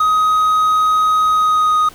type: tone with pitch glide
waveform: triangle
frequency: 1258 to 1245 Hz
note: D#6 to D#6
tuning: +19 to +1 cents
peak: -9 dBFS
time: 0-1.89 s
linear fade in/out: 5 ms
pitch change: -18 cents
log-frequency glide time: 1.28-1.78 s
effects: pink hiss -41 dBFS RMS until 1.94 s